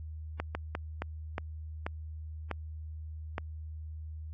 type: slowing click train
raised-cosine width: 0.5 ms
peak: -18 dBFS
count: 8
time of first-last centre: 0.4-3.381 s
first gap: 150 ms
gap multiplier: 1.34
effects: added 78 Hz sine -39 dBFS peak until 4.33 s + AAC 32 kbps